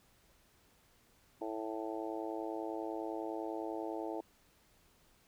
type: harmonic tone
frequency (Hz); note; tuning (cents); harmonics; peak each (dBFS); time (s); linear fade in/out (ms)
110; A2; 0; 3 / 4 / 5 / 6 / 7 / 8; -41 / -44 / -46 / -45 / -47 / -47; 1.41-4.21; 5
effects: pink hiss -68 dBFS RMS until 5.27 s